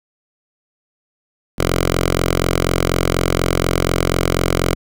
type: tone with notch filter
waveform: 5% pulse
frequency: 44.12 Hz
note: F1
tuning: 18 cents sharp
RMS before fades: -17 dBFS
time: 1.58-4.75 s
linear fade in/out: 10 ms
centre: 220 Hz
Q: 1.7
effects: none